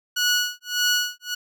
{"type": "tone with tremolo", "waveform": "15% pulse", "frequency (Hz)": 1464, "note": "F#6", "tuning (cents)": -19, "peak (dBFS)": -11, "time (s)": [0.16, 1.35], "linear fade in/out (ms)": 10, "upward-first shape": "sine", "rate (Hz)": 1.7, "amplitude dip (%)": 100, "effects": []}